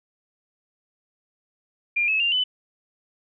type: tone with pitch steps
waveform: sine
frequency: 2400 / 2587 / 2789 / 3006 Hz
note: D7 / E7 / F7 / F#7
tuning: +37 / -33 / -3 / +27 cents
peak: -19 dBFS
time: 1.96-2.44 s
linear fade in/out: 10 ms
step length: 120 ms
effects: none